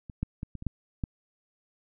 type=clicks; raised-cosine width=5 ms; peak=-28 / -16 / -22 / -26 / -27 / -16 / -17 dBFS; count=7; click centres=0.098 / 0.23 / 0.431 / 0.553 / 0.624 / 0.667 / 1.038 s; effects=none